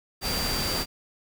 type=tone in noise; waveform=sine; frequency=4699 Hz; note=D8; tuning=in tune; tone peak=-30 dBFS; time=0.21-0.86 s; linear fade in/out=50 ms; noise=pink; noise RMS=-29 dBFS; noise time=0.21-0.86 s; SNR=-4 dB; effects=none